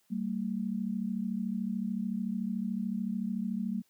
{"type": "tone pair together", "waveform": "sine", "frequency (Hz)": [193.15, 226.8], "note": ["G3", "A#3"], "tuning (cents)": [-25, -47], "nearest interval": "minor third", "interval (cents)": 278, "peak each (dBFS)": [-33, -33], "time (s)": [0.1, 3.82], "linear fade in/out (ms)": 20, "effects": ["white hiss -71 dBFS RMS until 3.89 s", "high-pass 100 Hz 12 dB/octave"]}